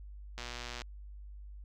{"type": "click train", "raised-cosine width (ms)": 0.2, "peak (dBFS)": -24, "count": 54, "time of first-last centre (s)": [0.38, 0.818], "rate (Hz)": 121, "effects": ["added 50 Hz sine -45 dBFS peak until 1.64 s"]}